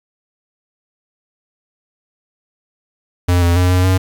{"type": "tone with pitch steps", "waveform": "square", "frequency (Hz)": [88.6, 86.2, 90.3, 91.1, 93.3], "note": ["F2", "F2", "F#2", "F#2", "F#2"], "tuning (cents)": [25, -22, -42, -26, 15], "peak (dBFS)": -11, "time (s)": [3.28, 3.98], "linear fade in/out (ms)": 10, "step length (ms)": 140, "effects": ["8-bit"]}